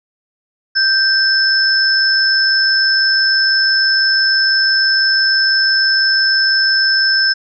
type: tone pair together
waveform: sine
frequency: 1568 / 5254 Hz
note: G6 / E8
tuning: 0 / -7 cents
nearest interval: octave + major sixth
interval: 2093 cents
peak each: -13 dBFS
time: 0.75-7.34 s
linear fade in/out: 20 ms
effects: none